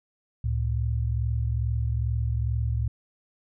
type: tone pair together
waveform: sine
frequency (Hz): 70.3 / 112.66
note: C#2 / A2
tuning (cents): +25 / +41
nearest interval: minor sixth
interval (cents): 816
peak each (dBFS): -26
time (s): 0.44-2.88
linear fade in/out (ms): 5
effects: none